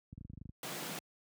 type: clicks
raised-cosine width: 5 ms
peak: -34 dBFS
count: 10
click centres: 0.129 / 0.179 / 0.211 / 0.25 / 0.3 / 0.335 / 0.376 / 0.415 / 0.456 / 0.493 s
type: high-pass noise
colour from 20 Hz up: pink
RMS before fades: -42 dBFS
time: 0.63-0.99 s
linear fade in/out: 2 ms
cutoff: 140 Hz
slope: 48 dB/octave
effects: high-pass 60 Hz 12 dB/octave